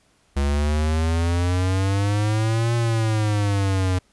square exponential two-way sweep, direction up then down, 69.3 to 118.2 to 91.1 Hz, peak -19 dBFS, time 0.36-3.99 s, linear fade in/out 10 ms, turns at 2.75 s, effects pink hiss -61 dBFS RMS until 4.12 s + resampled to 24000 Hz

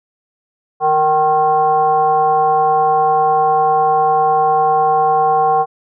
sine tone with frequency modulation, 770 Hz, G5, 31 cents flat, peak -10 dBFS, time 0.8-5.66 s, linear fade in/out 50 ms, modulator 306 Hz, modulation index 0.82, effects none

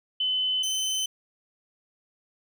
sine / 25% pulse tone pair in turn, 3030 / 3055 Hz, F#7 / G7, +40 / -45 cents, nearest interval unison, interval 15 cents, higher second, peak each -23 / -22 dBFS, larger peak second, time 0.2-0.63 / 0.63-1.06 s, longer neither, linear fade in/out 5 ms, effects none

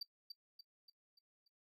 triangle tone with echo, 4655 Hz, D8, 16 cents flat, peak -39 dBFS, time 0.01-0.03 s, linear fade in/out 5 ms, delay 290 ms, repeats 5, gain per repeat -6 dB, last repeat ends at 1.48 s, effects noise-tail reverb RT60 0.1 s tail -19 dB re dry

